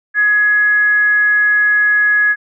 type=tone with frequency modulation; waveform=sine; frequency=1680 Hz; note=G#6; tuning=19 cents sharp; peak=-9 dBFS; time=0.14-2.36 s; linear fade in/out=50 ms; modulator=433 Hz; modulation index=0.2; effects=none